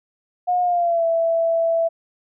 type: tone with pitch glide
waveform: sine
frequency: 719 to 663.1 Hz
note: F#5 to E5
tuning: -50 to +10 cents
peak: -16 dBFS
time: 0.47-1.89 s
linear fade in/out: 20 ms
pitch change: -140 cents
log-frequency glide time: 0.62-1.05 s
effects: none